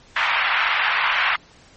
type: band-pass noise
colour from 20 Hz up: white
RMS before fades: -20 dBFS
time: 0.16-1.36 s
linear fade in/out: 5 ms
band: 890 to 2500 Hz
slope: 24 dB/octave
effects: pink hiss -50 dBFS RMS until 1.76 s + MP3 32 kbps